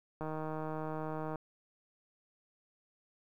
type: click train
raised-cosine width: 1 ms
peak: -26 dBFS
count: 180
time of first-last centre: 0.21-1.357 s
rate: 156 Hz
effects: 11-bit